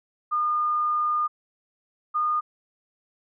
sine tone pair in turn, 1216 / 1222.1 Hz, D#6 / D#6, -40 / -31 cents, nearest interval unison, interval 9 cents, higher second, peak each -21 / -21 dBFS, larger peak neither, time 0.31-1.28 / 2.14-2.41 s, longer first, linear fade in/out 20 ms, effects none

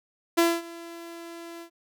sawtooth tone with ADSR envelope, 337.3 Hz, E4, 40 cents sharp, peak -13 dBFS, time 0.37-1.7 s, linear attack 16 ms, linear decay 230 ms, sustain -22 dB, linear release 86 ms, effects none

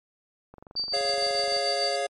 click train, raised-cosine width 1 ms, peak -32 dBFS, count 25, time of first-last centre 0.54-1.566 s, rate 23.4 Hz
sine tone with tremolo, 4632 Hz, D8, 25 cents flat, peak -24 dBFS, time 0.76-1.96 s, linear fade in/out 5 ms, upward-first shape triangle, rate 6.7 Hz, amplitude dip 70%
square chord, Db major, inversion second, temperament equal, 415.3 / 554.4 / 698.5 Hz, Ab4 / Db5 / F5, 0 / 0 / 0 cents, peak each -34 / -30 / -30 dBFS, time 0.93-2.07 s, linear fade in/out 10 ms
effects MP3 48 kbps

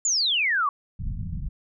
sine exponential sweep, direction down, 7310 to 1095 Hz, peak -20 dBFS, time 0.05-0.69 s, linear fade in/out 2 ms
pink low-pass noise, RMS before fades -30 dBFS, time 0.99-1.49 s, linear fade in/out 10 ms, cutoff 200 Hz, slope 48 dB/octave
effects none

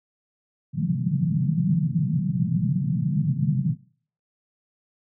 pink band-pass noise, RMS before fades -23 dBFS, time 0.73-3.77 s, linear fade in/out 50 ms, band 130 to 190 Hz, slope 48 dB/octave, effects noise-tail reverb RT60 0.5 s tail -21 dB re dry

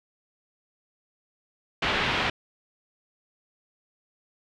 white low-pass noise, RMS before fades -26 dBFS, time 1.82-2.3 s, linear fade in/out 5 ms, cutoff 3200 Hz, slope 24 dB/octave, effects none

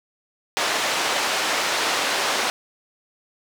pink band-pass noise, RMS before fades -23 dBFS, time 0.57-2.5 s, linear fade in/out 0 ms, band 590 to 6200 Hz, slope 12 dB/octave, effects none

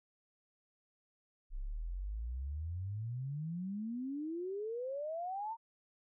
sine exponential sweep, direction up, 30.91 to 932.3 Hz, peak -37 dBFS, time 1.5-5.57 s, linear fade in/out 50 ms, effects none

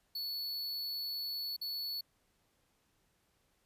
square tone with dropouts, 4425 Hz, C#8, 4 cents flat, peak -37 dBFS, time 0.15-2.01 s, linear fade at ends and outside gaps 5 ms, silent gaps 1.565-1.613 s, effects pink hiss -75 dBFS RMS until 3.65 s + resampled to 32000 Hz

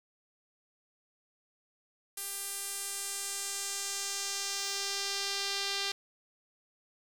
sawtooth tone with band-pass filter sweep, 396.7 Hz, G4, 21 cents sharp, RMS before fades -36 dBFS, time 2.17-5.92 s, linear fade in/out 5 ms, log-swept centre 11000 to 4200 Hz, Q 1.7, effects 9-bit

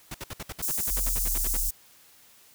pink noise bursts, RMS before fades -36 dBFS, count 16, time 0.11-1.57 s, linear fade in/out 5 ms, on 35 ms, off 60 ms
white high-pass noise, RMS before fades -29 dBFS, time 0.62-1.71 s, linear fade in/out 10 ms, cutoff 6300 Hz, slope 24 dB/octave
sine linear sweep, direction down, 41.2 to 34.65 Hz, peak -28 dBFS, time 0.9-1.7 s, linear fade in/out 10 ms
effects white hiss -56 dBFS RMS until 2.54 s

